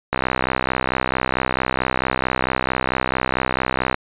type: click train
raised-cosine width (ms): 0.5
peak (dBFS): -3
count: 247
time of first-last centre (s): 0.13-3.944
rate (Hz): 64.5
effects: resampled to 8000 Hz